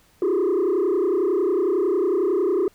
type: tone with frequency modulation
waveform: sine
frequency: 375.8 Hz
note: F#4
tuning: 27 cents sharp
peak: -15 dBFS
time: 0.22-2.68 s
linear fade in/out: 2 ms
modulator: 31 Hz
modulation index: 1.4
effects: tanh soft clip ceiling -17 dBFS + pink hiss -58 dBFS RMS until 2.74 s